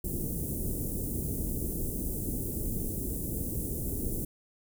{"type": "band-stop noise", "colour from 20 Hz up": "pink", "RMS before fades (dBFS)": -33, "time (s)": [0.04, 4.25], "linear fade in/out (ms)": 5, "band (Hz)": [400, 9700], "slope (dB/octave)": 24, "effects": []}